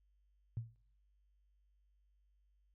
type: tone with exponential decay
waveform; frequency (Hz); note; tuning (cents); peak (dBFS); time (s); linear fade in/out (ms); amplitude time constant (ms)
sine; 114.6; A#2; -29; -34; 0.57-0.76; 0; 41
effects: noise-tail reverb RT60 0.6 s tail -23 dB re dry + added 50 Hz sine -70 dBFS peak until 2.74 s